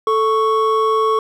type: tone pair together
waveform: triangle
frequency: 440 / 1108.7 Hz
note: A4 / C#6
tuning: 0 / 0 cents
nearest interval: octave + major third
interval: 1600 cents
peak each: -14 dBFS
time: 0.07-1.19 s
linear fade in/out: 2 ms
effects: none

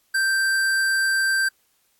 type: tone with hard clipping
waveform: sine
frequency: 1568 Hz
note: G6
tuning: in tune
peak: -20 dBFS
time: 0.14-1.49 s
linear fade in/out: 10 ms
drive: 17 dB
effects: white hiss -65 dBFS RMS until 1.99 s + AAC 64 kbps

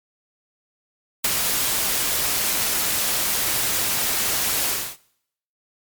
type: noise with ADSR envelope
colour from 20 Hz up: white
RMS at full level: -17 dBFS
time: 1.24-4.97 s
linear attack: 7 ms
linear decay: 21 ms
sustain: -5 dB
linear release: 280 ms
effects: noise-tail reverb RT60 0.7 s tail -21 dB re dry + MP3 96 kbps

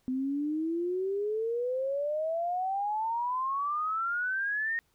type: exponential sweep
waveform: sine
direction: up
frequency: 253.2 to 1864.7 Hz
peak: -28 dBFS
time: 0.08-4.79 s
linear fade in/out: 0 ms
effects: pink hiss -71 dBFS RMS until 4.94 s

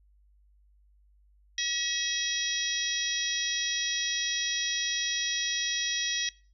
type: harmonic tone with a mistuned harmonic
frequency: 640 Hz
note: D#5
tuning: 49 cents sharp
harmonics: 3 / 4 / 5 / 6 / 7 / 8 / 9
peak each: -34 / -39 / -34 / -35 / -44 / -37 / -33 dBFS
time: 1.58-6.29 s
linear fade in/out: 2 ms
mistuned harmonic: 5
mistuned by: +42 cents
effects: noise-tail reverb RT60 0.4 s tail -23 dB re dry + added 50 Hz sine -59 dBFS peak until 6.53 s

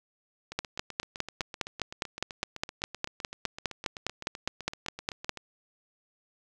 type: two click trains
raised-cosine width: 0.2 ms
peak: -11 / -22 dBFS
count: 24 / 39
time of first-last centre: 0.59-5.293 / 0.52-5.373 s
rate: 4.89 / 7.83 Hz
effects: none

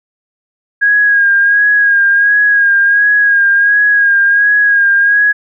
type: tone with vibrato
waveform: sine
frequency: 1637 Hz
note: G#6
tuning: 25 cents flat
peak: -6 dBFS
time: 0.81-5.33 s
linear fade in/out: 20 ms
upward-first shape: sine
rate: 1.4 Hz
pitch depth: 36 cents each way
effects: none

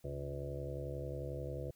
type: harmonic tone with a mistuned harmonic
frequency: 71.2 Hz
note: C#2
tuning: 47 cents sharp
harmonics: 1 / 2 / 4 / 5 / 6 / 7 / 8 / 9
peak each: -45 / -43 / -53 / -48 / -55 / -45 / -51 / -51 dBFS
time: 0.04-1.71 s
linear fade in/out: 5 ms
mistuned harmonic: 2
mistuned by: -70 cents
effects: white hiss -72 dBFS RMS until 1.75 s

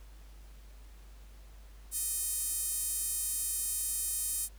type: tone with high-pass filter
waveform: sawtooth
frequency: 622.3 Hz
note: D#5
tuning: in tune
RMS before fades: -34 dBFS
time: 1.91-4.49 s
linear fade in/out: 50 ms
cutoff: 9200 Hz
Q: 2.3
effects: added 50 Hz sine -49 dBFS peak until 4.58 s + pink hiss -62 dBFS RMS until 4.58 s

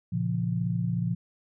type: chord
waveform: sine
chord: Bb minor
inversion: none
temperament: equal with one note detuned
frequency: 116.54 / 138.59 / 172.91 Hz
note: Bb2 / Db3 / F3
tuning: 0 / 0 / -17 cents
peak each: -29 / -33 / -28 dBFS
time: 0.12-1.15 s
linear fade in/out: 10 ms
effects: none

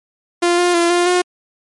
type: tone with pitch steps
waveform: sawtooth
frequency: 347.8 / 353.2 / 342 / 350.7 / 358.9 Hz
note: F4 / F4 / F4 / F4 / F4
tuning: -7 / +20 / -36 / +7 / +47 cents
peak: -8 dBFS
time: 0.42-1.22 s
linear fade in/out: 10 ms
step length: 160 ms
effects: MP3 48 kbps

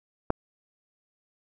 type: clicks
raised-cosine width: 1 ms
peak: -29 / -9 dBFS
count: 2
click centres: 0.301 / 0.304 s
effects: none

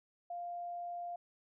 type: tone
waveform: sine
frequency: 698.5 Hz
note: F5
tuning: in tune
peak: -39 dBFS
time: 0.3-1.16 s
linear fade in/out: 5 ms
effects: none

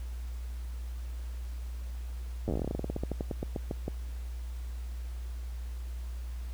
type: slowing click train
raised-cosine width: 2 ms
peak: -19 dBFS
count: 26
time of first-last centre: 2.48-3.881 s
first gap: 9 ms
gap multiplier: 1.13
effects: added 60 Hz sine -35 dBFS peak until 6.53 s + pink hiss -56 dBFS RMS until 6.53 s

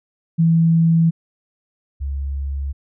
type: tone pair in turn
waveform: sine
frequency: 164.81 / 69.29 Hz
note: E3 / C#2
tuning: 0 / 0 cents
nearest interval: octave + minor third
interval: 1500 cents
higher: first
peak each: -11 / -21 dBFS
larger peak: first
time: 0.38-1.11 / 2-2.73 s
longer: neither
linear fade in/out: 20 ms
effects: none

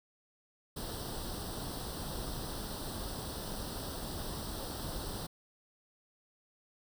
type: noise with comb filter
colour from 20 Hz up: pink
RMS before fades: -40 dBFS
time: 0.76-5.27 s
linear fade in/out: 10 ms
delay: 0.22 ms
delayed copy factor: +0.8
effects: none

